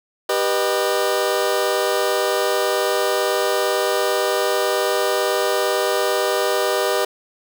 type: chord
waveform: sawtooth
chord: G augmented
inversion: none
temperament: just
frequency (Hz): 392 / 490 / 612.5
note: G4 / B4 / D#5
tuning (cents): 0 / -14 / -27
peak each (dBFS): -18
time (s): 0.29-7.05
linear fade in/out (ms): 5
effects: none